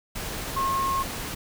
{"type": "tone in noise", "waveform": "sine", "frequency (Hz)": 1078, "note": "C#6", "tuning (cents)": -49, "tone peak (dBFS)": -23, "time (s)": [0.56, 1.03], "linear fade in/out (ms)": 10, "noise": "pink", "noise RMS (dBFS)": -33, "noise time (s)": [0.15, 1.35], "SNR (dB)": 7, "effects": []}